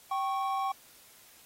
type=tone pair together; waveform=triangle; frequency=777 / 1100 Hz; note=G5 / C#6; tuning=-16 / -14 cents; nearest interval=tritone; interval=602 cents; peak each=-29 / -30 dBFS; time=0.11-0.72 s; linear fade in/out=5 ms; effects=white hiss -57 dBFS RMS until 1.45 s + AAC 48 kbps